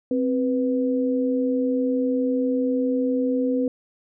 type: tone pair together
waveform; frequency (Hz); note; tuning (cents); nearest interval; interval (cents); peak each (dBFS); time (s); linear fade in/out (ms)
sine; 261.6 / 493.9; C4 / B4; 0 / 0; major seventh; 1100; -21 / -24; 0.11-3.68; 2
effects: none